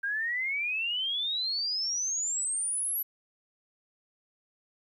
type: exponential sweep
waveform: sine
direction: up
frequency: 1585 to 11900 Hz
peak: -28 dBFS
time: 0.03-3.03 s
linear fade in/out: 10 ms
effects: 11-bit